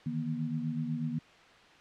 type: tone cluster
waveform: sine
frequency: 152.2 / 160.3 / 238.9 Hz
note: D#3 / E3 / A#3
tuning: -38 / -48 / +43 cents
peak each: -36 / -37 / -34 dBFS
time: 0.06-1.19 s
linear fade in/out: 5 ms
effects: white hiss -56 dBFS RMS until 1.8 s + low-pass 3000 Hz 12 dB/octave